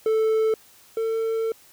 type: tone pair in turn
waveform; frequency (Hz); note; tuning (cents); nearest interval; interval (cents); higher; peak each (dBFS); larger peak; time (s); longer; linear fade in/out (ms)
triangle; 440 / 449; A4 / A4; 0 / +35; unison; 35; second; -16 / -20; first; 0.06-0.54 / 0.97-1.52; second; 2
effects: white hiss -53 dBFS RMS until 1.72 s